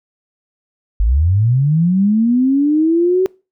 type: linear sweep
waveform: sine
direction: up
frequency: 46.46 to 379.8 Hz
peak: -10 dBFS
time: 1-3.26 s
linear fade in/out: 0 ms
effects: noise-tail reverb RT60 0.3 s tail -24 dB re dry